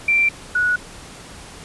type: tone pair in turn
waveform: sine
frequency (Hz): 2353 / 1464.8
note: D7 / F#6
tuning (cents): +3 / -18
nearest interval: minor sixth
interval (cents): 821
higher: first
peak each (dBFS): -13 / -15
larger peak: first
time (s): 0.08-0.29 / 0.55-0.76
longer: neither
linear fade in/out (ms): 5
effects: pink hiss -39 dBFS RMS until 1.64 s + resampled to 24000 Hz